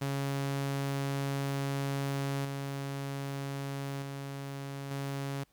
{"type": "tone with level steps", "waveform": "sawtooth", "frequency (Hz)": 138.59, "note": "C#3", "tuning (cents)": 0, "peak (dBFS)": [-27, -31, -34, -30], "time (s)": [0.01, 5.44], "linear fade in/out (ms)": 10, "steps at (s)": [2.45, 4.02, 4.91], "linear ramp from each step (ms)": 2, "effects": ["pink hiss -70 dBFS RMS until 5.52 s"]}